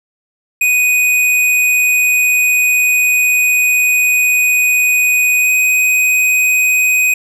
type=tone with pitch glide; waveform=square; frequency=2489 to 2503 Hz; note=D#7 to D#7; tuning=0 to +10 cents; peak=-10 dBFS; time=0.61-7.14 s; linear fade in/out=5 ms; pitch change=+10 cents; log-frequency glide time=5.39-5.5 s; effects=none